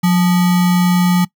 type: tone with sample-and-hold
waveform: sine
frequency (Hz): 179.1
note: F3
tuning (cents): +44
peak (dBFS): -9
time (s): 0.03-1.25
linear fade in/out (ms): 10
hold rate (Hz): 1050
effects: noise-tail reverb RT60 0.1 s tail -22 dB re dry